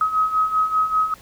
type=beating tone pair; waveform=sine; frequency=1268 / 1273.1 Hz; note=D#6 / D#6; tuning=+32 / +39 cents; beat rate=5.1 Hz; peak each=-23 / -18 dBFS; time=0.01-1.14 s; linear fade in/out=2 ms; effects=pink hiss -47 dBFS RMS until 1.21 s